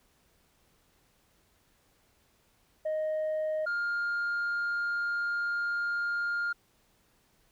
sine tone pair in turn, 622.3 / 1408 Hz, D#5 / F6, 0 / +14 cents, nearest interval octave + major second, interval 1414 cents, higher second, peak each -26 dBFS, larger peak neither, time 2.85-3.66 / 3.66-6.53 s, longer second, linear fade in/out 10 ms, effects tanh soft clip ceiling -27 dBFS + pink hiss -68 dBFS RMS until 7.51 s

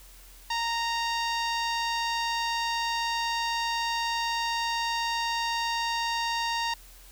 sawtooth tone with low-pass filter, 928 Hz, A#5, 8 cents flat, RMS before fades -29 dBFS, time 0.5-6.74 s, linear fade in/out 5 ms, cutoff 5000 Hz, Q 2, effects added 42 Hz sine -50 dBFS peak until 7.11 s + white hiss -53 dBFS RMS until 7.11 s

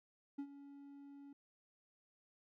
triangle tone with ADSR envelope, 281.3 Hz, C#4, 26 cents sharp, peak -37 dBFS, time 0.38-1.33 s, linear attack 11 ms, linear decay 71 ms, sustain -14 dB, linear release 4 ms, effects none

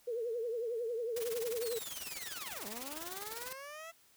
sine tone with vibrato, 466.2 Hz, A#4, in tune, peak -34 dBFS, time 0.07-1.79 s, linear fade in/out 10 ms, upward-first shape triangle, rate 11 Hz, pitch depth 120 cents each way
white noise with tremolo, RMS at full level -41 dBFS, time 1.16-3.53 s, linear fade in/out 5 ms, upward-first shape triangle, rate 20 Hz, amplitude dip 90%
15% pulse linear two-way sweep, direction down then up, 4566 to 196 to 672 Hz, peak -39 dBFS, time 1.61-3.92 s, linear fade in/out 20 ms, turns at 2.66 s
effects white hiss -66 dBFS RMS until 4.16 s

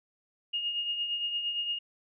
sine tone with tremolo, 2850 Hz, F7, 34 cents sharp, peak -27 dBFS, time 0.53-1.79 s, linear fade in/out 10 ms, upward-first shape triangle, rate 8.7 Hz, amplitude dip 55%, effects none

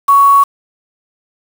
sine tone with quantisation, 1117 Hz, C#6, 13 cents sharp, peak -4 dBFS, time 0.08-0.44 s, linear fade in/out 10 ms, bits 4, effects none

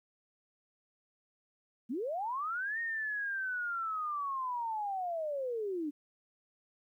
sine linear two-way sweep, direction up then down, 206.6 to 1862 to 281.6 Hz, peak -33 dBFS, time 1.89-5.91 s, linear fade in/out 20 ms, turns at 2.8 s, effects 12-bit

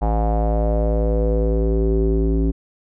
square tone with low-pass filter sweep, 55 Hz, A1, in tune, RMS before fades -18 dBFS, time 0.01-2.52 s, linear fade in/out 20 ms, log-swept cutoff 790 to 320 Hz, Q 5.3, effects none

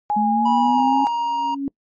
sine tone with vibrato, 827 Hz, G#5, 8 cents flat, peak -17 dBFS, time 0.1-1.07 s, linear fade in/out 0 ms, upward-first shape sine, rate 3.6 Hz, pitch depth 23 cents each way
sine exponential sweep, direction up, 211.8 to 275.5 Hz, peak -19 dBFS, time 0.16-1.05 s, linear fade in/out 10 ms
triangle tone with pitch glide, 973 to 941.5 Hz, B5 to A#5, -26 to +17 cents, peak -17 dBFS, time 0.45-1.55 s, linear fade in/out 10 ms, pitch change -57 cents, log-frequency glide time 0.6-0.85 s
sine tone with exponential growth, 277.2 Hz, C#4, in tune, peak -19 dBFS, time 0.94-1.68 s, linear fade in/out 1 ms, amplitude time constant 160 ms
effects noise-tail reverb RT60 0.1 s tail -24 dB re dry + MP3 32 kbps

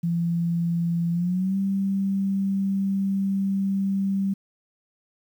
sine tone with pitch glide, 170 to 195.28 Hz, F3 to G3, -46 to -6 cents, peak -21 dBFS, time 0.03-4.34 s, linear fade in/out 10 ms, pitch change +240 cents, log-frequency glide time 1.12-1.57 s, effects 9-bit

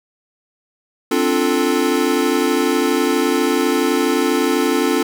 square chord, D minor seventh, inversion third, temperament equal, 261.6 / 293.7 / 349.2 / 440 Hz, C4 / D4 / F4 / A4, 0 / 0 / 0 / 0 cents, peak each -21 dBFS, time 1.11-5.03 s, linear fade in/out 5 ms, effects none

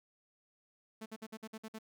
sawtooth tone bursts, 220 Hz, A3, in tune, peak -39 dBFS, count 8, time 1.01-1.788 s, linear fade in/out 10 ms, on 50 ms, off 54 ms, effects none

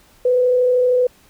sine tone with frequency modulation, 499.3 Hz, B4, 19 cents sharp, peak -12 dBFS, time 0.25-1.07 s, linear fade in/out 5 ms, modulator 32.9 Hz, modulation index 0.25, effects pink hiss -52 dBFS RMS until 1.29 s

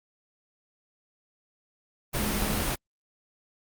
sine tone in noise, 211.1 Hz, G#3, 29 cents sharp, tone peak -33 dBFS, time 2.18-2.62 s, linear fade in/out 20 ms, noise pink, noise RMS -28 dBFS, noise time 2.13-2.76 s, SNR -8 dB, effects Opus 32 kbps

